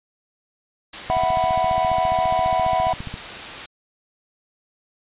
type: noise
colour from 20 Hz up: white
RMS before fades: -32 dBFS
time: 0.93-3.66 s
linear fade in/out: 5 ms
type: click train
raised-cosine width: 5 ms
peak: -19 dBFS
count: 31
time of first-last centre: 1.1-3.141 s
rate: 14.7 Hz
type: chord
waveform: triangle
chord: E suspended second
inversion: none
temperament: equal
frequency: 659.3 / 740 / 987.8 Hz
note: E5 / F#5 / B5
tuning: 0 / 0 / 0 cents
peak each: -21 / -18 / -22 dBFS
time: 1.1-2.93 s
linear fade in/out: 0 ms
effects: resampled to 8000 Hz